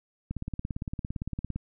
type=click train; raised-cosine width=5 ms; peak=-20 dBFS; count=23; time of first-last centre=0.31-1.56 s; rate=17.6 Hz; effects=none